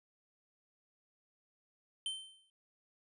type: tone with exponential decay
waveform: square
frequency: 3100 Hz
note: G7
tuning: 20 cents flat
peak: -34 dBFS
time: 2.06-2.5 s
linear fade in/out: 1 ms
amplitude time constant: 94 ms
effects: resampled to 24000 Hz